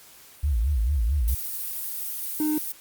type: tone with vibrato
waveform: sine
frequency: 63.6 Hz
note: C2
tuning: 48 cents flat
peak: -20 dBFS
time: 0.43-1.35 s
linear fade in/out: 10 ms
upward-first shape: sine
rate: 4.5 Hz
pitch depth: 290 cents each way
type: noise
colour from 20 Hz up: violet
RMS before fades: -31 dBFS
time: 1.28-2.72 s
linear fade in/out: 0 ms
type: tone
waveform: triangle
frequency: 305.4 Hz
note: D#4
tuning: 32 cents flat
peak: -20 dBFS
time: 2.4-2.58 s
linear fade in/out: 2 ms
effects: white hiss -50 dBFS RMS until 2.8 s + Opus 48 kbps